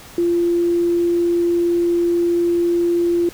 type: tone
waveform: sine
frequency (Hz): 344.8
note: F4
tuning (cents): -22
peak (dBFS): -14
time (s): 0.18-3.29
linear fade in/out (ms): 2
effects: pink hiss -40 dBFS RMS until 3.33 s